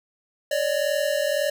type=tone pair together; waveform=square; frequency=564 / 605.8 Hz; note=C#5 / D#5; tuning=+30 / -46 cents; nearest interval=minor second; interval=124 cents; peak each=-25 dBFS; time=0.51-1.5 s; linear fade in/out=5 ms; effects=none